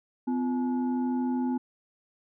sine tone with frequency modulation, 253.6 Hz, B3, 46 cents sharp, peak -25 dBFS, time 0.27-1.58 s, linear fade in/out 10 ms, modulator 600 Hz, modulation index 0.51, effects none

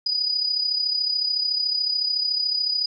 sine tone with amplitude modulation, 4940 Hz, D#8, 13 cents flat, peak -18 dBFS, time 0.06-2.86 s, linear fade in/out 5 ms, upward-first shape sine, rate 33.8 Hz, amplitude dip 60%, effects none

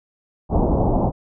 pink low-pass noise, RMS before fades -18 dBFS, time 0.49-1.12 s, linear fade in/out 50 ms, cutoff 900 Hz, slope 48 dB/octave, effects none

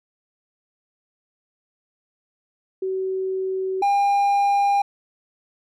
sine / triangle tone pair in turn, 378.7 / 803.9 Hz, F#4 / G5, +40 / +43 cents, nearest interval octave + minor second, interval 1303 cents, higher second, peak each -22 / -14 dBFS, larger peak second, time 2.82-3.82 / 3.82-4.82 s, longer neither, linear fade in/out 5 ms, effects none

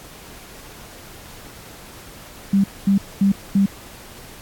sine tone bursts, 197.1 Hz, G3, 10 cents sharp, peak -12 dBFS, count 4, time 2.53-3.66 s, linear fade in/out 5 ms, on 110 ms, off 230 ms, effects pink hiss -41 dBFS RMS until 4.41 s + AAC 64 kbps

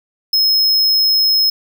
square tone, 5160 Hz, E8, 38 cents flat, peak -11 dBFS, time 0.33-1.5 s, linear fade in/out 5 ms, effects none

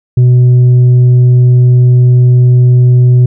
sine tone with tanh clipping, 124.3 Hz, B2, 12 cents sharp, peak -3 dBFS, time 0.17-3.26 s, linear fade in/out 5 ms, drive 3 dB, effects none

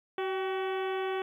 harmonic tone with a mistuned harmonic, 377.6 Hz, F#4, 35 cents sharp, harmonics 1 / 2 / 3 / 4 / 5 / 6 / 7 / 8 / 9, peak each -31 / -37 / -41 / -43 / -45 / -47 / -48 / -49 / -50 dBFS, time 0.18-1.22 s, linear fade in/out 2 ms, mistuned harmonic 2, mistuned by +51 cents, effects 11-bit

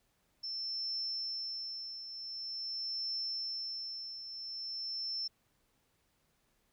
sine tone with tremolo, 5340 Hz, E8, 22 cents sharp, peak -34 dBFS, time 0.43-5.28 s, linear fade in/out 10 ms, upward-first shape triangle, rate 0.46 Hz, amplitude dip 65%, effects pink hiss -75 dBFS RMS until 6.72 s

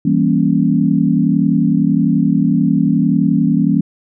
sine chord, E diminished seventh, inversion none, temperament equal with one note detuned, 164.81 / 196 / 235.5 / 277.2 Hz, E3 / G3 / Bb3 / Db4, 0 / 0 / +18 / 0 cents, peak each -16 dBFS, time 0.05-3.81 s, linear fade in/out 5 ms, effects none

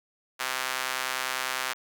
sawtooth tone with high-pass filter, 130 Hz, C3, 11 cents flat, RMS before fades -31 dBFS, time 0.39-1.74 s, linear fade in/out 20 ms, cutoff 1300 Hz, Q 0.99, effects none

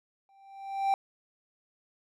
triangle tone with exponential growth, 784 Hz, G5, in tune, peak -19 dBFS, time 0.29-0.94 s, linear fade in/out 1 ms, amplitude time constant 140 ms, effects none

